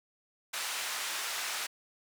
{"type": "band-pass noise", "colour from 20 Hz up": "pink", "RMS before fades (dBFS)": -36, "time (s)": [0.53, 1.67], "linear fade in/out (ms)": 10, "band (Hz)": [1200, 11000], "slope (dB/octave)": 12, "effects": []}